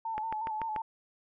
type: tone with vibrato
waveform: sine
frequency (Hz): 880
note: A5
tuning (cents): 0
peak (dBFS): -32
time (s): 0.05-0.82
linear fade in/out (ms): 5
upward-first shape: square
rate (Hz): 5.5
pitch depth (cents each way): 41
type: click train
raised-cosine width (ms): 0.5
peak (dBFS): -22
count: 5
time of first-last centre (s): 0.18-0.762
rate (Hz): 6.87
effects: none